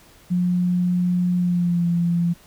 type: tone with pitch glide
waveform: sine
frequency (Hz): 178.5 to 171.53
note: F3 to F3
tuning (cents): +38 to -31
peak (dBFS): -17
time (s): 0.3-2.34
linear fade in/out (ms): 20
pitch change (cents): -69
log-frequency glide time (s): 1.37-1.87
effects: pink hiss -51 dBFS RMS until 2.46 s